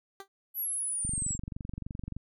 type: tone with exponential decay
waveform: 15% pulse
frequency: 392 Hz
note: G4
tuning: in tune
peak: -32 dBFS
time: 0.2-0.28 s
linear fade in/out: 1 ms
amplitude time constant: 16 ms
type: linear sweep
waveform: sine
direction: down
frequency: 11840 to 7410 Hz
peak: -30 dBFS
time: 0.54-1.38 s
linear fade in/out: 50 ms
type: click train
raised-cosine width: 5 ms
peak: -25 dBFS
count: 27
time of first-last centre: 1.05-2.166 s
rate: 23.3 Hz
effects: none